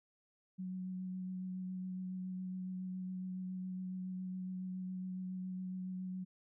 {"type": "tone with vibrato", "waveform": "sine", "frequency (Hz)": 185, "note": "F#3", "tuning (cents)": 0, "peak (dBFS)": -39, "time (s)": [0.58, 6.25], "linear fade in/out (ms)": 20, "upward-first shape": "sine", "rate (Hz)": 7.2, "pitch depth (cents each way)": 13, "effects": []}